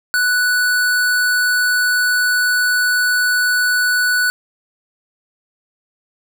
square tone, 1482 Hz, F#6, 2 cents sharp, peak -14 dBFS, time 0.14-4.3 s, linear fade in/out 0 ms, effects none

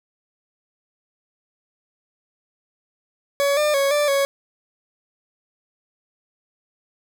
40% pulse tone with pitch steps, 563 / 600 / 554 / 588 / 555 Hz, C#5 / D5 / C#5 / D5 / C#5, +27 / +37 / -1 / +2 / +2 cents, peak -16 dBFS, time 3.4-4.25 s, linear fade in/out 0 ms, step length 170 ms, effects none

